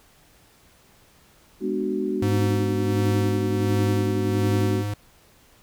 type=chord; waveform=sine; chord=G# half-diminished seventh; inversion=none; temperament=just; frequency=207.7 / 249.2 / 299 / 373.8 Hz; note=G#3 / B3 / D4 / F#4; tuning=0 / +16 / +31 / +18 cents; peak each=-29 / -30 / -29 / -26 dBFS; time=1.6-4.84 s; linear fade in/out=50 ms
type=tone with tremolo; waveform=square; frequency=103.3 Hz; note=G#2; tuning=9 cents flat; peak=-21 dBFS; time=2.22-4.94 s; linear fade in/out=5 ms; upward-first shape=sine; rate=1.4 Hz; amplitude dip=45%
effects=pink hiss -56 dBFS RMS until 5.62 s